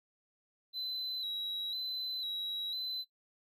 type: tone with vibrato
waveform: triangle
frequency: 3951 Hz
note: B7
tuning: in tune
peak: -33 dBFS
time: 0.73-3.05 s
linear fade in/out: 50 ms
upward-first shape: square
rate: 1 Hz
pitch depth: 36 cents each way
effects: noise-tail reverb RT60 0.1 s tail -20 dB re dry + tanh soft clip ceiling -30 dBFS